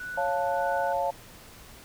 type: tone with tremolo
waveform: sine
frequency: 1480 Hz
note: F#6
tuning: in tune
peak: -33 dBFS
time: 0-0.93 s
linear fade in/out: 5 ms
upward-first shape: sine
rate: 1.7 Hz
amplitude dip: 50%
type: chord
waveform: sine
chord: Db augmented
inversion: none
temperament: equal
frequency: 554.4 / 698.5 / 880 Hz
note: Db5 / F5 / A5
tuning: 0 / 0 / 0 cents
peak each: -29 dBFS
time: 0.17-1.11 s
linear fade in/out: 10 ms
effects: pink hiss -49 dBFS RMS until 1.84 s